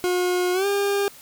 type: tone with pitch glide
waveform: 40% pulse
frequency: 360 to 401.8 Hz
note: F#4 to G4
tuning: -47 to +43 cents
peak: -19 dBFS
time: 0.04-1.08 s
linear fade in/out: 0 ms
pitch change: +190 cents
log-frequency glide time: 0.53-0.66 s
effects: white hiss -46 dBFS RMS until 1.21 s